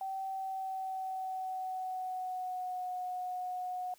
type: tone with pitch glide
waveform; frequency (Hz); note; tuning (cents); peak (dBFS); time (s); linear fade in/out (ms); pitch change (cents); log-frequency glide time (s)
sine; 770 to 730.1; G5 to F#5; -31 to -23; -35; 0.01-3.94; 2; -92; 0.28-2.9
effects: white hiss -64 dBFS RMS until 3.98 s